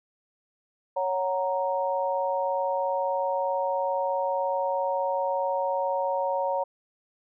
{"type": "chord", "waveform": "sine", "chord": "F# major", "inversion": "second", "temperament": "equal", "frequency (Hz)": [554.4, 740, 932.3], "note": ["C#5", "F#5", "A#5"], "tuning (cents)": [0, 0, 0], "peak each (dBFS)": [-27, -32, -28], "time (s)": [0.96, 6.64], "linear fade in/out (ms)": 10, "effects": []}